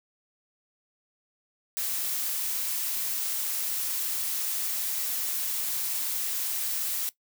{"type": "noise", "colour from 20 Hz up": "blue", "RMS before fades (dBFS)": -30, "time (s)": [1.77, 7.09], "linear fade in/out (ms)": 0, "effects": ["noise-tail reverb RT60 0.1 s tail -17 dB re dry"]}